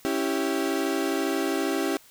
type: chord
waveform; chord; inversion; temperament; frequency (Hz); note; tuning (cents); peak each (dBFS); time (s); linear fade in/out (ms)
35% pulse; C# diminished; none; equal; 277.2 / 329.6 / 392; C#4 / E4 / G4; 0 / 0 / 0; -27; 0.05-1.97; 0
effects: white hiss -54 dBFS RMS until 2.1 s